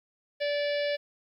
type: harmonic tone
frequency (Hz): 580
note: D5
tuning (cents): -22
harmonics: 1 / 3 / 4 / 5 / 6 / 7 / 8 / 9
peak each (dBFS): -27 / -37 / -39 / -41 / -43 / -44 / -45 / -46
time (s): 0.4-0.97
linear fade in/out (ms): 20
effects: 11-bit